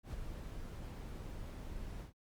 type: noise with ADSR envelope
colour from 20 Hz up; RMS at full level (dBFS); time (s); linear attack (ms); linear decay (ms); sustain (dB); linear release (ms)
brown; -41; 0.03-2.13; 100; 24; -4; 110
effects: Opus 48 kbps